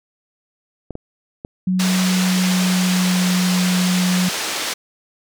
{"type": "clicks", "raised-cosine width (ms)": 2, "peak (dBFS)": -16, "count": 3, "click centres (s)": [0.907, 0.954, 1.449]}
{"type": "tone with pitch glide", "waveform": "sine", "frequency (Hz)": [185, 181.72], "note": ["F#3", "F#3"], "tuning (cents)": [0, -31], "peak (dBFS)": -15, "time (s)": [1.67, 4.29], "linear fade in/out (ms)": 5, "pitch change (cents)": -31, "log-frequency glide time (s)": [1.96, 3.31]}
{"type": "band-pass noise", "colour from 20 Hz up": "white", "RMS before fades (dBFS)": -24, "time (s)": [1.79, 4.74], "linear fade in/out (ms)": 10, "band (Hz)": [250, 6100], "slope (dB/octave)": 12}
{"effects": []}